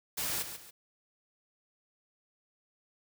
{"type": "noise with echo", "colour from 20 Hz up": "white", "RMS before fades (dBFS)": -34, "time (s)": [0.17, 0.43], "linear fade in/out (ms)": 10, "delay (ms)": 140, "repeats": 2, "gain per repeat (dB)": -9, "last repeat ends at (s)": 0.71, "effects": []}